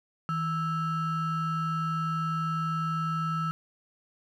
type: ring-modulated tone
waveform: triangle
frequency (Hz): 738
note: F#5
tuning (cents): -5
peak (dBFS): -22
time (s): 0.29-3.51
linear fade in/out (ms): 0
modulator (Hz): 578
effects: none